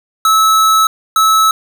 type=tone pair in turn; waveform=square; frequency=1300 / 1300 Hz; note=E6 / E6; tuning=-24 / -24 cents; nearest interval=unison; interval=0 cents; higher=neither; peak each=-8 dBFS; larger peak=neither; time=0.25-0.87 / 1.16-1.51 s; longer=first; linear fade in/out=2 ms; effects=none